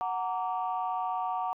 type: chord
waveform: sine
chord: Gb augmented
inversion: none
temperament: just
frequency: 740 / 925 / 1156.2 Hz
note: Gb5 / Bb5 / D6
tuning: 0 / -14 / -27 cents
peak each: -31 / -33 / -35 dBFS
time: 0.01-1.53 s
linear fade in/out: 0 ms
effects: tanh soft clip ceiling -21 dBFS